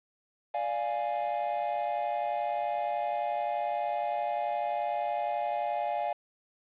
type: chord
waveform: triangle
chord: D diminished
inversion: none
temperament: equal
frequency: 587.3 / 698.5 / 830.6 Hz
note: D5 / F5 / Ab5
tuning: 0 / 0 / 0 cents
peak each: -33 / -30 / -31 dBFS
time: 0.54-6.13 s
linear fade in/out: 5 ms
effects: resampled to 8000 Hz + 9-bit